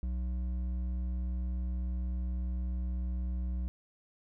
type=tone with hard clipping; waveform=sine; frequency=61.74 Hz; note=B1; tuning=in tune; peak=-33 dBFS; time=0.03-3.68 s; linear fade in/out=0 ms; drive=7 dB; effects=none